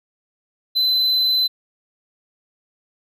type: tone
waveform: triangle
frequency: 4038 Hz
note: B7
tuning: 38 cents sharp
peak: -14 dBFS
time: 0.75-1.48 s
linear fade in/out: 20 ms
effects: none